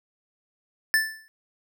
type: tone with exponential decay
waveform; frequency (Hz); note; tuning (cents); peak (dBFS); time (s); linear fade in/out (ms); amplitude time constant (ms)
square; 1760; A6; 0; -16; 0.94-1.28; 0; 72
effects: none